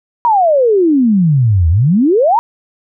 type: exponential two-way sweep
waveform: sine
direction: down then up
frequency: 976 to 77.78 to 976 Hz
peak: -7 dBFS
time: 0.25-2.39 s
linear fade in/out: 0 ms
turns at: 1.69 s
effects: none